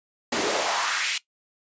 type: noise with high-pass filter sweep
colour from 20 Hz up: pink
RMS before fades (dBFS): -25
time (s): 0.32-1.18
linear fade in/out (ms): 5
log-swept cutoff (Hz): 270 to 2800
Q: 2
effects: noise-tail reverb RT60 0.1 s tail -18 dB re dry + resampled to 16000 Hz